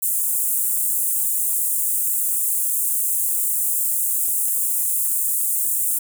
pink high-pass noise, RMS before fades -21 dBFS, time 0.02-5.99 s, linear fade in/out 10 ms, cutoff 8000 Hz, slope 48 dB/octave, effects none

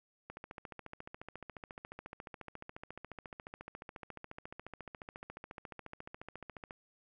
click train, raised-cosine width 0.5 ms, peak -30 dBFS, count 92, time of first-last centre 0.3-6.708 s, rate 14.2 Hz, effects none

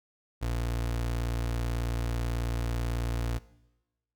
30% pulse tone, 58.27 Hz, A#1, in tune, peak -26 dBFS, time 0.41-3.39 s, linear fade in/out 20 ms, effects noise-tail reverb RT60 1.0 s tail -19 dB re dry

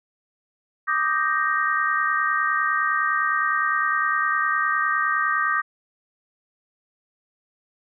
sine chord, Eb major seventh, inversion third, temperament equal, 1174.7 / 1244.5 / 1568 / 1864.7 Hz, D6 / Eb6 / G6 / Bb6, 0 / 0 / 0 / 0 cents, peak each -25 dBFS, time 0.87-5.62 s, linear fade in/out 20 ms, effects none

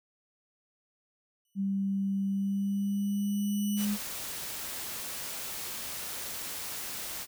10% pulse tone with exponential growth, 2960 Hz, F#7, in tune, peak -28 dBFS, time 1.45-3.85 s, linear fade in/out 2 ms, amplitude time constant 520 ms
sine tone with pitch glide, 196 to 206.2 Hz, G3 to G#3, 0 to -12 cents, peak -27 dBFS, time 1.55-3.98 s, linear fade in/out 50 ms, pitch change +88 cents, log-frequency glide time 2.28-3.79 s
white noise, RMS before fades -38 dBFS, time 3.76-7.27 s, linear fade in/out 50 ms
effects none

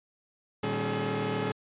sawtooth tone cluster, 113.3 / 150.9 / 194.7 / 270.9 / 425.3 Hz, A#2 / D3 / G3 / C#4 / G#4, -49 / +47 / -12 / -40 / +41 cents, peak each -32 / -33 / -31 / -33 / -28 dBFS, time 0.63-1.52 s, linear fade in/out 5 ms, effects resampled to 8000 Hz

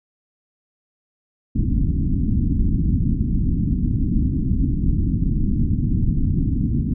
pink low-pass noise, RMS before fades -19 dBFS, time 1.55-6.94 s, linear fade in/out 10 ms, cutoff 290 Hz, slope 48 dB/octave, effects none

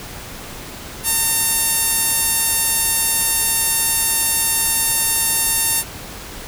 sawtooth tone with band-pass filter, 910 Hz, A#5, 42 cents flat, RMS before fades -18 dBFS, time 1.03-5.84 s, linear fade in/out 50 ms, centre 11000 Hz, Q 2.2, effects pink hiss -33 dBFS RMS until 6.47 s

